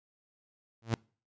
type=tone with exponential growth; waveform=sawtooth; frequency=114.1 Hz; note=A#2; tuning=37 cents flat; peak=-20 dBFS; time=0.82-0.94 s; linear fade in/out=0 ms; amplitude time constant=25 ms; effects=noise-tail reverb RT60 0.4 s tail -26 dB re dry + resampled to 16000 Hz